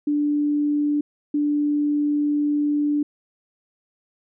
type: tone bursts at uneven times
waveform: sine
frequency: 293.7 Hz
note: D4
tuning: in tune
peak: -18 dBFS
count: 2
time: 0.07-1.01 / 1.34-3.03 s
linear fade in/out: 5 ms
effects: none